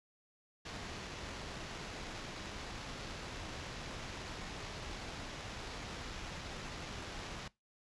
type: noise with sample-and-hold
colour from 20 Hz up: pink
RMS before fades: -45 dBFS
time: 0.65-7.48 s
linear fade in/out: 5 ms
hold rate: 8820 Hz
effects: noise-tail reverb RT60 0.2 s tail -21 dB re dry + resampled to 22050 Hz